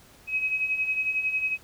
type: beating tone pair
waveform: sine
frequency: 2535 / 2546 Hz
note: D#7 / D#7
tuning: +32 / +39 cents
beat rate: 11 Hz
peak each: -32 / -25 dBFS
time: 0.27-1.58 s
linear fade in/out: 50 ms
effects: pink hiss -54 dBFS RMS until 1.63 s